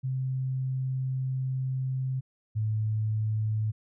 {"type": "tone pair in turn", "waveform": "sine", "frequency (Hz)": [130.81, 108.48], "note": ["C3", "A2"], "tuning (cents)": [0, -24], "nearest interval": "minor third", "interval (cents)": 324, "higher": "first", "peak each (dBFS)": [-27, -25], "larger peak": "second", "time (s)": [[0.03, 2.21], [2.55, 3.72]], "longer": "first", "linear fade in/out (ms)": 20, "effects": []}